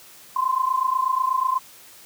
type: tone pair together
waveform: sine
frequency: 1025.8 / 1054 Hz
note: C6 / C6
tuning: -35 / +12 cents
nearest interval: unison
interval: 47 cents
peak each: -22 dBFS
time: 0.36-1.59 s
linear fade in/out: 5 ms
effects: white hiss -47 dBFS RMS until 2.05 s + high-pass 80 Hz 12 dB/octave